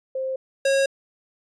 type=tone pair in turn; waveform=sine / square; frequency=526 / 545.6 Hz; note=C5 / C#5; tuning=+9 / -28 cents; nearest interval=minor second; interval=63 cents; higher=second; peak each=-24 / -18 dBFS; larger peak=second; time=0.15-0.36 / 0.65-0.86 s; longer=neither; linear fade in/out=5 ms; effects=resampled to 22050 Hz